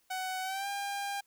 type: tone with pitch glide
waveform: sawtooth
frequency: 748 to 801.7 Hz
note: F#5 to G5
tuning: +19 to +39 cents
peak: -30 dBFS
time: 0.1-1.21 s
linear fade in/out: 10 ms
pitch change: +120 cents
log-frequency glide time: 0.42-0.68 s
effects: white hiss -71 dBFS RMS until 1.26 s